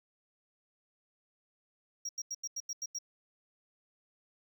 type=tone bursts; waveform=triangle; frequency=5650 Hz; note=F8; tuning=19 cents sharp; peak=-34 dBFS; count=8; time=2.05-2.987 s; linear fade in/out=5 ms; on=41 ms; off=87 ms; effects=none